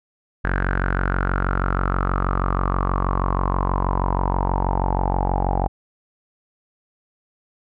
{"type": "tone with low-pass filter sweep", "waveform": "sawtooth", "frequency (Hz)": 46.25, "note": "F#1", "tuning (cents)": 0, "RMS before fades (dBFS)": -21, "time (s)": [0.44, 5.68], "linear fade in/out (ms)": 10, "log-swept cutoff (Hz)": [1600, 800], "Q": 7.7, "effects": []}